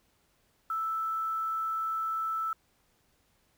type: tone with quantisation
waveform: sine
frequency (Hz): 1318.5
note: E6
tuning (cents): 0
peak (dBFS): -29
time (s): 0.7-2.53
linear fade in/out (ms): 2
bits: 9
effects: pink hiss -70 dBFS RMS until 3.57 s